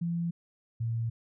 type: tone pair in turn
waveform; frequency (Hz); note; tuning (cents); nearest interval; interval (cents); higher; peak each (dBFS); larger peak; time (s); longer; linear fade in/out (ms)
sine; 170 / 114.95; F3 / A#2; -46 / -24; perfect fifth; 678; first; -28; neither; 0.01-0.31 / 0.8-1.1; neither; 10
effects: none